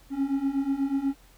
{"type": "beating tone pair", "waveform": "triangle", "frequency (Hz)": [269.5, 277.7], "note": ["C#4", "C#4"], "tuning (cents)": [-49, 3], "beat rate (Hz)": 8.2, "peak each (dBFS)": [-27, -24], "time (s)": [0.1, 1.15], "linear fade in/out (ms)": 50, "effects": ["added 44 Hz sine -54 dBFS peak until 1.37 s", "pink hiss -58 dBFS RMS until 1.37 s"]}